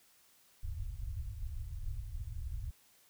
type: low-pass noise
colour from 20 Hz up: pink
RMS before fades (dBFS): -40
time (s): 0.63-2.71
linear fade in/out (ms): 5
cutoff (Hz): 110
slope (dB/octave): 48
effects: white hiss -66 dBFS RMS until 3.09 s